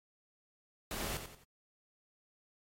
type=noise with echo; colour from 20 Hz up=pink; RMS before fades=-40 dBFS; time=0.91-1.17 s; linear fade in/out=0 ms; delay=89 ms; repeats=3; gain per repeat=-8 dB; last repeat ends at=1.437 s; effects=AAC 48 kbps